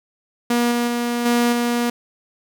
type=tone with level steps; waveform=sawtooth; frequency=239.1 Hz; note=A#3; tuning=44 cents sharp; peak=-12 / -14 / -16 / -11 / -14 dBFS; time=0.5-1.9 s; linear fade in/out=5 ms; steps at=0.71 / 0.87 / 1.25 / 1.52 s; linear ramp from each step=10 ms; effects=none